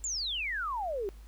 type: exponential sweep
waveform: sine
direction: down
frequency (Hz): 7459 to 373.5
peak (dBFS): -31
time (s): 0.04-1.09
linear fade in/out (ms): 0
effects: added 51 Hz sine -46 dBFS peak until 1.27 s + pink hiss -62 dBFS RMS until 1.27 s